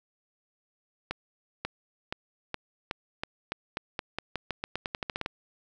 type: accelerating click train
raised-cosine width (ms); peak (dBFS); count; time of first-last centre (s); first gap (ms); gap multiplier
0.3; -15; 21; 1.11-5.261; 540; 0.88
effects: none